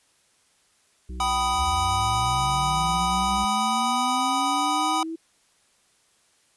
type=harmonic tone; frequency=62.3 Hz; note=B1; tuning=16 cents sharp; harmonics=1 / 3 / 5 / 6; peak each=-32 / -42 / -46 / -48 dBFS; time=1.09-3.45 s; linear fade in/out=5 ms
type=chord; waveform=square; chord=G augmented; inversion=none; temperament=equal with one note detuned; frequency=769.2 / 987.8 / 1244.5 Hz; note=G5 / B5 / D#6; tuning=-33 / 0 / 0 cents; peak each=-27 dBFS; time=1.2-5.03 s; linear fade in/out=2 ms
type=linear sweep; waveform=sine; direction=up; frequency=69.3 to 329.6 Hz; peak=-29 dBFS; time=1.55-5.16 s; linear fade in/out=10 ms
effects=white hiss -63 dBFS RMS until 6.56 s + resampled to 24000 Hz